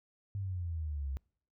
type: exponential sweep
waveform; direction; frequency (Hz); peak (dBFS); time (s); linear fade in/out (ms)
sine; down; 101.4 to 65.41; -34; 0.35-1.17; 0
effects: noise-tail reverb RT60 0.6 s tail -26 dB re dry